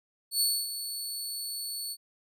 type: tone with ADSR envelope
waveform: 20% pulse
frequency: 4435 Hz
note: C#8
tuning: in tune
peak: -17 dBFS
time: 0.31-1.97 s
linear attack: 97 ms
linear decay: 260 ms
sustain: -11 dB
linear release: 54 ms
effects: none